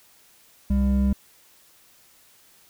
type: tone pair together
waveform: triangle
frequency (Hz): 66.4 / 200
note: C2 / G3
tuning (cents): +26 / +35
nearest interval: octave + perfect fifth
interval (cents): 1909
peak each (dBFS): -18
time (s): 0.7-1.13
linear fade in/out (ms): 5
effects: tanh soft clip ceiling -10 dBFS + white hiss -56 dBFS RMS until 2.69 s